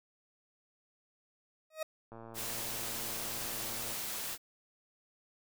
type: tone with exponential growth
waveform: 40% pulse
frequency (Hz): 629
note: D#5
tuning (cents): +19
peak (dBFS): -31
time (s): 1.7-1.83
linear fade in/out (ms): 5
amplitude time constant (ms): 28
type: click train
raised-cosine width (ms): 1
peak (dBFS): -35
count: 207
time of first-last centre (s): 2.12-3.927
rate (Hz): 114
type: noise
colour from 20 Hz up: white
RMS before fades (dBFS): -39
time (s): 2.34-4.38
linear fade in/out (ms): 50
effects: none